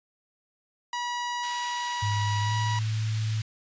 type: tone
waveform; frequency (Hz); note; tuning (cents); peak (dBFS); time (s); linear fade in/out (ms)
sawtooth; 968; B5; -35; -25; 0.93-2.79; 2
type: band-pass noise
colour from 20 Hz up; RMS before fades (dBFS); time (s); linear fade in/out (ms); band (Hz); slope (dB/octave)
white; -43; 1.43-3.42; 2; 1500 to 5200; 12
type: tone with pitch glide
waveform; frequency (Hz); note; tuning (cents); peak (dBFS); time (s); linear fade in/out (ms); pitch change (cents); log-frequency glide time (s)
sine; 104.3 to 109.17; G#2 to A2; +8 to -13; -25; 2.02-3.42; 10; +79; 2.41-2.54
effects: resampled to 16000 Hz